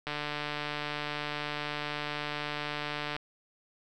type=click train; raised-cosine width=0.3 ms; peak=-18 dBFS; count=459; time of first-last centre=0.07-3.165 s; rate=148 Hz; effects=none